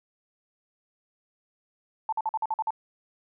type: tone bursts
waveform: sine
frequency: 880 Hz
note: A5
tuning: in tune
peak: -24 dBFS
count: 8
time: 2.09-2.706 s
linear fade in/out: 2 ms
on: 35 ms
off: 48 ms
effects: none